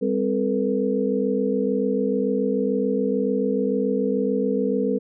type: tone cluster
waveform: sine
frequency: 199.8 / 261.8 / 436.4 / 483.3 Hz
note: G3 / C4 / A4 / B4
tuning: +33 / +1 / -14 / -38 cents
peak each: -25 dBFS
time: 0.01-4.99 s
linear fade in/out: 20 ms
effects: none